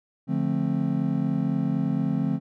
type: chord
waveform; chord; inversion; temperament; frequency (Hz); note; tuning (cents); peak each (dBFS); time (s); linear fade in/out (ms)
triangle; D minor seventh; none; just; 146.83 / 176.2 / 220.2 / 264.3; D3 / F3 / A3 / C4; 0 / +16 / +2 / +18; -26; 0.27-2.4; 50
effects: none

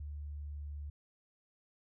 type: tone with pitch glide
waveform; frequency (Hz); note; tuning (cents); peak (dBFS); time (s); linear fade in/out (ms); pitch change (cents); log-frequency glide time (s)
sine; 73.42 to 72.95; D2 to D2; 0 to -11; -40; 0-0.9; 5; -11; 0.13-0.75
effects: none

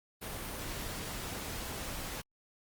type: noise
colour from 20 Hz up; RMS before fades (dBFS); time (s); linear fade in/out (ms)
pink; -40; 0.21-2.22; 20
effects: Opus 32 kbps

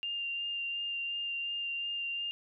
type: tone with vibrato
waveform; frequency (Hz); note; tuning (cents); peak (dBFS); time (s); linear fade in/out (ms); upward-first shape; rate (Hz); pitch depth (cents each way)
sine; 2794; F7; 0; -33; 0.03-2.31; 0; sine; 2.8; 12
effects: none

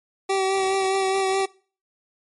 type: tone with vibrato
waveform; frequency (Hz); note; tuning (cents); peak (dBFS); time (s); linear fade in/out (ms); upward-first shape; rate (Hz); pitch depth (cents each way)
25% pulse; 384.7; G4; -33; -16; 0.29-1.46; 10; sine; 4.8; 20
effects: noise-tail reverb RT60 0.4 s tail -22 dB re dry + MP3 48 kbps

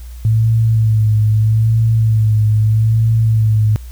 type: tone with vibrato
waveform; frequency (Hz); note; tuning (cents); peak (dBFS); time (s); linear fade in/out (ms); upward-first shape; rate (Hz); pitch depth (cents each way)
sine; 110; A2; 0; -9; 0.25-3.76; 0; sine; 0.79; 42
effects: added 60 Hz sine -28 dBFS peak until 3.91 s + white hiss -46 dBFS RMS until 3.91 s

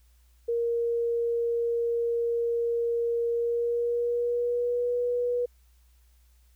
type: tone with pitch glide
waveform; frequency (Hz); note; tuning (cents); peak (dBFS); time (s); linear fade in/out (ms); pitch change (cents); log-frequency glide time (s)
sine; 468.6 to 486.5; A#4 to B4; +9 to -26; -24; 0.48-5.46; 10; +65; 3.29-4.95
effects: added 60 Hz sine -57 dBFS peak until 6.55 s + white hiss -69 dBFS RMS until 6.55 s

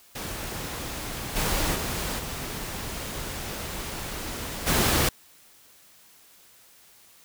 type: noise with level steps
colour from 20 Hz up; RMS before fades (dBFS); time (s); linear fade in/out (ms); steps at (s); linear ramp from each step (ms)
pink; -34 / -26 / -30 / -34 / -22; 0.15-5.09; 5; 1.35 / 1.74 / 2.18 / 4.66; 20
effects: white hiss -55 dBFS RMS until 7.24 s

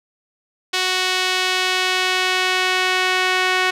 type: tone with band-pass filter sweep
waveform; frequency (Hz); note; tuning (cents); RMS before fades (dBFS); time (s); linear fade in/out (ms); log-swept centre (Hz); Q
sawtooth; 370; F#4; 0; -19; 0.73-3.71; 10; 3600 to 2200; 1.1
effects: none

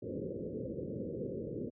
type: low-pass noise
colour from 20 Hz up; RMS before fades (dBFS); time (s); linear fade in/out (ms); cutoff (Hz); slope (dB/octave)
white; -39; 0.02-1.7; 10; 540; 96
effects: high-pass 100 Hz 12 dB/octave

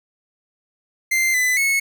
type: tone with pitch steps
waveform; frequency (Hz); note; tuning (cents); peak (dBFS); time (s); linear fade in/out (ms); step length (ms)
45% pulse; 2086 / 2006 / 2194; C7 / B6 / C#7; -6 / +26 / -18; -16; 1.11-1.8; 10; 230
effects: none

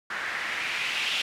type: noise with low-pass filter sweep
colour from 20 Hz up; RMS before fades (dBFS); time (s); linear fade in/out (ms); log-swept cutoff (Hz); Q
blue; -30; 0.1-1.22; 5; 1600 to 3000; 2.9
effects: none

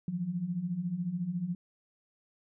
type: beating tone pair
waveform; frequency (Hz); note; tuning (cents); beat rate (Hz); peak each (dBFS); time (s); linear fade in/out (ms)
sine; 165.8 / 179.8; E3 / F#3; +10 / -49; 14; -37 / -32; 0.08-1.55; 2
effects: none

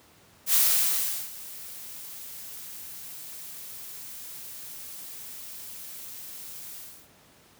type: noise with ADSR envelope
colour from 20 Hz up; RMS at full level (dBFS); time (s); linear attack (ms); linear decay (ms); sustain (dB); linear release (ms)
blue; -20; 0.46-7.09; 80; 750; -21; 320
effects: pink hiss -57 dBFS RMS until 7.59 s + high-pass 80 Hz 12 dB/octave

